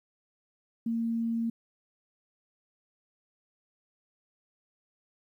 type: tone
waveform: sine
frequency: 229.7 Hz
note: A#3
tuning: 25 cents flat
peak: -27 dBFS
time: 0.86-1.5 s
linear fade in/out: 5 ms
effects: 11-bit